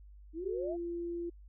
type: exponential sweep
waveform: sine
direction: up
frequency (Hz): 304.9 to 718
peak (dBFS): -36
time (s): 0.33-0.77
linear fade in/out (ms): 50
type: tone with pitch glide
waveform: sine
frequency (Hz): 370 to 343.2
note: F#4 to F4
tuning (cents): 0 to -30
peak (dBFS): -35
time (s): 0.44-1.3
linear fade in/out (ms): 10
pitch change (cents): -130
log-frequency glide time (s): 0.56-0.77
effects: added 50 Hz sine -51 dBFS peak until 1.48 s